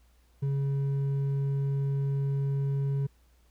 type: tone with hard clipping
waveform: sine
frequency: 138.59 Hz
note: C#3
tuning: in tune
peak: -27 dBFS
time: 0.42-3.07 s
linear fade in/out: 10 ms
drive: 4 dB
effects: added 60 Hz sine -60 dBFS peak until 3.5 s + pink hiss -69 dBFS RMS until 3.5 s